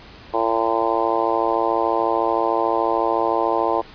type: harmonic tone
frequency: 113.7 Hz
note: A#2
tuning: 43 cents flat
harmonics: 3 / 4 / 5 / 6 / 7 / 8 / 9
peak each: -25 / -25 / -25 / -25 / -25 / -25 / -25 dBFS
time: 0.33-3.82 s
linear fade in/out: 20 ms
effects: pink hiss -43 dBFS RMS until 3.94 s + resampled to 11025 Hz